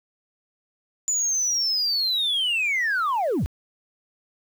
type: linear sweep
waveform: sine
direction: down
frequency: 7050 to 39.69 Hz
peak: -19 dBFS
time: 1.08-3.46 s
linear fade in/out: 0 ms
effects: tanh soft clip ceiling -18 dBFS + 8-bit